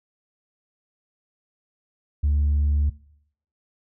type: tone with tanh clipping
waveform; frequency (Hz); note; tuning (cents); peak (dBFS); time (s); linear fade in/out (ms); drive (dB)
triangle; 73; D2; -10; -18; 2.23-2.9; 10; 6
effects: noise-tail reverb RT60 0.7 s tail -20 dB re dry